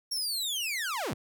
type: linear sweep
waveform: sawtooth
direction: down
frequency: 5588 to 51.2 Hz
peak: -27 dBFS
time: 0.11-1.14 s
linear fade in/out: 10 ms
effects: none